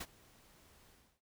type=noise with ADSR envelope; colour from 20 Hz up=pink; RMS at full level=-40 dBFS; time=0-1.21 s; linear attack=10 ms; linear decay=45 ms; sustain=-24 dB; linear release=300 ms; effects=noise-tail reverb RT60 0.1 s tail -24 dB re dry